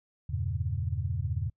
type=chord; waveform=sine; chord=E diminished seventh; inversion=none; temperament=equal; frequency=82.41 / 98 / 116.54 / 138.59 Hz; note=E2 / G2 / Bb2 / Db3; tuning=0 / 0 / 0 / 0 cents; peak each=-33 / -33 / -35 / -36 dBFS; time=0.29-1.5 s; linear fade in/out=10 ms; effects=noise-tail reverb RT60 0.1 s tail -26 dB re dry